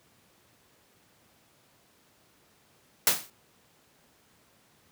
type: noise with exponential decay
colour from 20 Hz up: white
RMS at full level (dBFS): -18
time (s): 3.07-3.3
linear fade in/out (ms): 1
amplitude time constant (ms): 49
effects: pink hiss -63 dBFS RMS until 4.91 s + high-pass 100 Hz 12 dB/octave